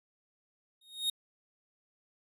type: tone with exponential growth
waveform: 45% pulse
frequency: 3728 Hz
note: A#7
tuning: 1 cent flat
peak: -26 dBFS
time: 0.81-1.1 s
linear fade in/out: 5 ms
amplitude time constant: 63 ms
effects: resampled to 32000 Hz